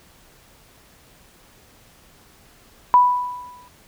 sine tone with exponential decay, 987.8 Hz, B5, in tune, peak -7 dBFS, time 2.94-3.68 s, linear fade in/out 0 ms, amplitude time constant 160 ms, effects pink hiss -52 dBFS RMS until 3.87 s

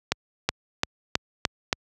accelerating click train, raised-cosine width 0.2 ms, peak -3 dBFS, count 6, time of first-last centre 0.12-1.729 s, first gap 370 ms, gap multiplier 0.93, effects high-pass 60 Hz 12 dB/octave

